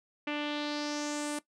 sawtooth tone with low-pass filter sweep, 295.2 Hz, D4, 9 cents sharp, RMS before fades -34 dBFS, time 0.27-1.39 s, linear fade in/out 5 ms, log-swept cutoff 2600 to 9600 Hz, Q 3.2, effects noise-tail reverb RT60 0.1 s tail -17 dB re dry

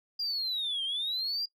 sine linear two-way sweep, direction down then up, 4849 to 3118 to 4849 Hz, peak -28 dBFS, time 0.19-1.46 s, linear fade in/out 10 ms, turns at 0.84 s, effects noise-tail reverb RT60 0.1 s tail -22 dB re dry + tanh soft clip ceiling -27 dBFS

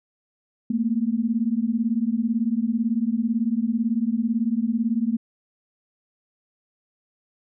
sine beating tone pair, 220 / 238 Hz, A3 / A#3, 0 / +36 cents, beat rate 18 Hz, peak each -23 dBFS, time 0.7-5.17 s, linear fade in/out 5 ms, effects none

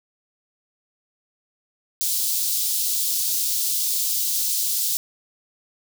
white high-pass noise, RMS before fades -23 dBFS, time 2.01-4.97 s, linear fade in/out 0 ms, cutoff 3900 Hz, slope 24 dB/octave, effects none

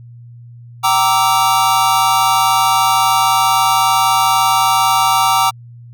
square chord, E half-diminished seventh, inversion first, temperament equal with one note detuned, 770.1 / 932.3 / 1174.7 / 1318.5 Hz, G5 / Bb5 / D6 / E6, -31 / 0 / 0 / 0 cents, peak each -17 / -16 / -17 / -19 dBFS, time 0.83-5.51 s, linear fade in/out 20 ms, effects added 119 Hz sine -34 dBFS peak until 5.93 s

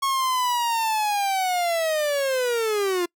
45% pulse linear sweep, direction down, 1100 to 342.9 Hz, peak -21 dBFS, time 0.02-3.06 s, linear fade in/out 10 ms, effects noise-tail reverb RT60 0.1 s tail -26 dB re dry

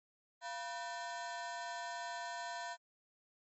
30% pulse ring-modulated tone, 830.6 Hz, G#5, in tune, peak -35 dBFS, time 0.41-2.77 s, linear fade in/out 50 ms, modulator 140 Hz, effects MP3 32 kbps

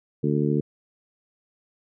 harmonic tone, 73.42 Hz, D2, in tune, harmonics 2 / 3 / 4 / 5 / 6, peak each -24 / -26 / -27 / -28 / -29 dBFS, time 0.23-0.61 s, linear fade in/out 10 ms, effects none

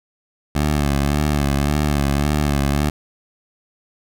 15% pulse tone with vibrato, 72.3 Hz, D2, 27 cents flat, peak -10 dBFS, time 0.55-2.9 s, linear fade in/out 5 ms, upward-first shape sine, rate 1.8 Hz, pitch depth 63 cents each way, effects none

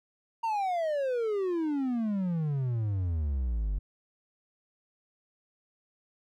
triangle exponential sweep, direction down, 932.3 to 46.25 Hz, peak -25 dBFS, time 0.43-3.79 s, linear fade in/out 10 ms, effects none

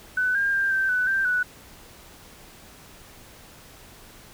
sine tone with pitch steps, 1502 / 1606 / 1590 / 1558 / 1496 / 1571 / 1480 Hz, F#6 / G6 / G6 / G6 / F#6 / G6 / F#6, +26 / +41 / +24 / -11 / +19 / +3 / 0 cents, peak -20 dBFS, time 0.17-1.43 s, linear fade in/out 5 ms, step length 180 ms, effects pink hiss -48 dBFS RMS until 4.33 s

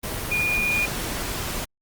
sine tone in noise, 2436 Hz, D#7, 37 cents flat, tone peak -20 dBFS, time 0.31-0.86 s, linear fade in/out 10 ms, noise pink, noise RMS -29 dBFS, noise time 0.03-1.65 s, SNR +6 dB, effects Opus 24 kbps

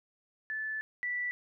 sine tone pair in turn, 1744 / 1965.1 Hz, A6 / B6, -16 / -9 cents, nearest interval major second, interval 207 cents, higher second, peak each -33 / -31 dBFS, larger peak second, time 0.5-0.81 / 1.03-1.31 s, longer first, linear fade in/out 0 ms, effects none

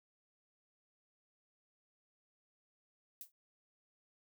violet noise with exponential decay, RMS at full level -43 dBFS, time 3.21-3.32 s, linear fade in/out 2 ms, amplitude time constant 22 ms, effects none

